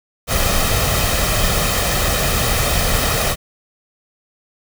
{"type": "noise with comb filter", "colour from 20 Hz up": "pink", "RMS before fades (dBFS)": -17, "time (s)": [0.27, 3.36], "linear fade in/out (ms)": 50, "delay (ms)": 1.6, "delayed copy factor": 0.55, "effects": []}